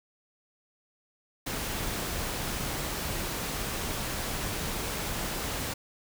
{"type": "noise", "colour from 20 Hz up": "pink", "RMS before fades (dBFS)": -33, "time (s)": [1.46, 5.74], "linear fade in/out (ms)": 10, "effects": []}